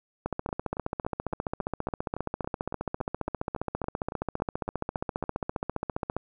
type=two click trains; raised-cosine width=1 ms; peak=-15 / -21 dBFS; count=89 / 18; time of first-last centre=0.26-6.166 / 0.49-5.239 s; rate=14.9 / 3.58 Hz; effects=none